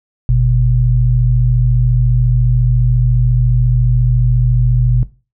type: tone pair together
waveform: sine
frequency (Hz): 48.62 / 122.9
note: G1 / B2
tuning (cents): -13 / -8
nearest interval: octave + major third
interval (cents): 1605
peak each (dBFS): -11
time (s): 0.29-5.03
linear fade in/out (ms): 0
effects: noise-tail reverb RT60 0.3 s tail -17 dB re dry